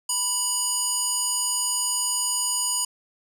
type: tone with band-pass filter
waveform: square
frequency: 980 Hz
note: B5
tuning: 14 cents flat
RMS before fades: -25 dBFS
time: 0.09-2.85 s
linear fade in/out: 5 ms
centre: 8100 Hz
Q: 2.9
effects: none